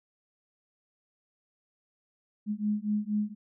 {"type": "beating tone pair", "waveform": "sine", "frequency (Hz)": [207.7, 211.9], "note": ["G#3", "G#3"], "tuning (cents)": [0, 35], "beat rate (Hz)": 4.2, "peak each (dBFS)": -30, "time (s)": [2.46, 3.35], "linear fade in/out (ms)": 50, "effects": []}